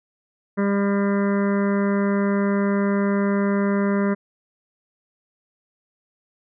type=harmonic tone; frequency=200 Hz; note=G3; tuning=35 cents sharp; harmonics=1 / 2 / 3 / 5 / 6 / 7 / 8 / 9 / 10; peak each=-19 / -25 / -29 / -33 / -35 / -36 / -37 / -38 / -39 dBFS; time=0.57-4.15 s; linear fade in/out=20 ms; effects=none